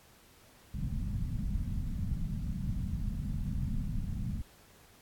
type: low-pass noise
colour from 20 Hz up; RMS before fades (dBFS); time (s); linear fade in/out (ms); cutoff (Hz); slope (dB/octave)
pink; -34; 0.74-4.42; 5; 230; 48
effects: pink hiss -60 dBFS RMS until 5.01 s + AAC 64 kbps